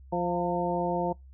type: harmonic tone with a mistuned harmonic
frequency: 174.61 Hz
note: F3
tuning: in tune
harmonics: 1 / 2 / 3 / 4 / 5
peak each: -32 / -32 / -32 / -32 / -32 dBFS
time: 0.12-1.13 s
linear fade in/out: 10 ms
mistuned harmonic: 5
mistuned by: +55 cents
effects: noise-tail reverb RT60 0.2 s tail -25 dB re dry + added 66 Hz sine -47 dBFS peak until 1.33 s